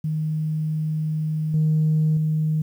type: tone with level steps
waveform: sine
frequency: 155.56 Hz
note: D#3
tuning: in tune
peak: -21 / -15 / -18 dBFS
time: 0.04-2.62 s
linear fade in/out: 5 ms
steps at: 1.54 / 2.17 s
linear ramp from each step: 2 ms
effects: tanh soft clip ceiling -13 dBFS + 9-bit